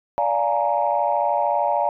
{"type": "chord", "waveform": "sine", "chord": "Bb dominant seventh", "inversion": "first", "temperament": "just", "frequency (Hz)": [582.7, 699.2, 839.1, 932.3], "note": ["D5", "F5", "Ab5", "Bb5"], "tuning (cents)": [-14, 2, 18, 0], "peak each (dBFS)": -23, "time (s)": [0.18, 1.89], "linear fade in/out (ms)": 0, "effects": ["tanh soft clip ceiling -8 dBFS"]}